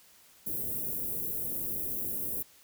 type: band-stop noise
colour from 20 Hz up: white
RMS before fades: -34 dBFS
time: 0.46-2.43 s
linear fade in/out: 10 ms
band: 480 to 12000 Hz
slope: 24 dB/octave
effects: white hiss -59 dBFS RMS until 2.63 s